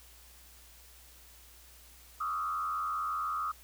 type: tone with frequency modulation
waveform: sine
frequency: 1244.5 Hz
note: D#6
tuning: in tune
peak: -31 dBFS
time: 2.2-3.52 s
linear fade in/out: 10 ms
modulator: 86.3 Hz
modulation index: 0.97
effects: added 60 Hz sine -58 dBFS peak until 3.63 s + white hiss -57 dBFS RMS until 3.63 s